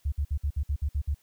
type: tone bursts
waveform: sine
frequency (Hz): 71.9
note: D2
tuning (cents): -36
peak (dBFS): -24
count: 9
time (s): 0.05-1.146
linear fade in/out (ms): 10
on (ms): 72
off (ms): 56
effects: white hiss -66 dBFS RMS until 1.22 s